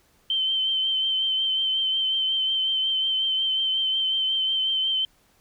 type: tone with vibrato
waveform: sine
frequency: 3100 Hz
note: G7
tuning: 20 cents flat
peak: -21 dBFS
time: 0.3-5.05 s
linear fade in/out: 2 ms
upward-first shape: sine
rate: 5.5 Hz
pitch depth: 24 cents each way
effects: pink hiss -62 dBFS RMS until 5.4 s